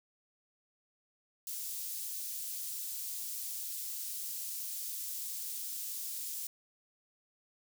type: high-pass noise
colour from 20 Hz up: white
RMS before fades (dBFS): -40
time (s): 1.47-6.47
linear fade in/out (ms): 2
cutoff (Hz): 5700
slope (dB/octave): 12
effects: none